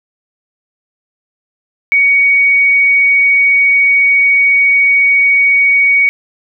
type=tone; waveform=sine; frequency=2243 Hz; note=C#7; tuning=20 cents sharp; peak=-6 dBFS; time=1.92-6.09 s; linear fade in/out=0 ms; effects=none